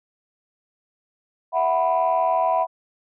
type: chord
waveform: sine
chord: E suspended second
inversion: none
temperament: equal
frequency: 659.3 / 740 / 987.8 Hz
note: E5 / F#5 / B5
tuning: 0 / 0 / 0 cents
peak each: -21 dBFS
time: 1.52-2.67 s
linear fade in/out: 50 ms
effects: tanh soft clip ceiling -11 dBFS

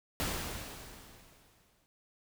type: noise with exponential decay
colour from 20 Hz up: pink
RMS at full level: -33 dBFS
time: 0.2-1.86 s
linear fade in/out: 0 ms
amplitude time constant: 360 ms
effects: none

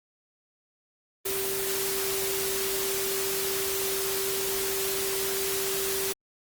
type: tone in noise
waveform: sine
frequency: 388.3 Hz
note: G4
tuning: 16 cents flat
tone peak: -31 dBFS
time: 1.25-6.13 s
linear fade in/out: 10 ms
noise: white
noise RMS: -30 dBFS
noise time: 1.25-6.13 s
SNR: -4 dB
effects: Opus 24 kbps

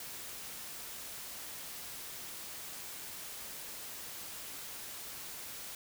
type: noise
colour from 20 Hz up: white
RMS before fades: -45 dBFS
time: 0-5.75 s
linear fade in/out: 2 ms
effects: none

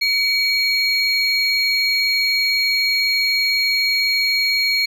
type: tone pair together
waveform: triangle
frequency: 2264 / 4279 Hz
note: C#7 / C8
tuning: +36 / +38 cents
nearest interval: major seventh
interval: 1102 cents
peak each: -17 dBFS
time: 0.01-4.86 s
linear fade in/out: 10 ms
effects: none

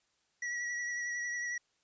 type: tone with vibrato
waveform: square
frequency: 1930 Hz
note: B6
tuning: 40 cents flat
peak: -35 dBFS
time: 0.42-1.58 s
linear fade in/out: 5 ms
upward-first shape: triangle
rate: 11 Hz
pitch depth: 29 cents each way
effects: white hiss -75 dBFS RMS until 1.83 s + resampled to 16000 Hz

